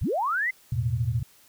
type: linear sweep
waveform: sine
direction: up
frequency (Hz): 32.46 to 2093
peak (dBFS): -23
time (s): 0.01-0.51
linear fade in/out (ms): 10
type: chord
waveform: sine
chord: E suspended fourth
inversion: none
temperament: equal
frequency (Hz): 82.41 / 110 / 123.47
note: E2 / A2 / B2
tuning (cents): 0 / 0 / 0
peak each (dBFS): -32 / -27 / -26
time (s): 0.72-1.23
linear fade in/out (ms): 5
effects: white hiss -57 dBFS RMS until 1.48 s